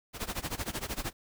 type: noise with tremolo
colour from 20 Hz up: pink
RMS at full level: -33 dBFS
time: 0.13-1.13 s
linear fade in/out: 50 ms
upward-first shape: sine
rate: 13 Hz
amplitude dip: 90%
effects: none